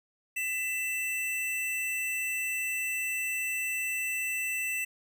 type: tone pair together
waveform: square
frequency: 1998.5 / 2665 Hz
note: B6 / E7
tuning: +20 / +18 cents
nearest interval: perfect fourth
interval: 498 cents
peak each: -38 / -31 dBFS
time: 0.36-4.85 s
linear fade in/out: 10 ms
effects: none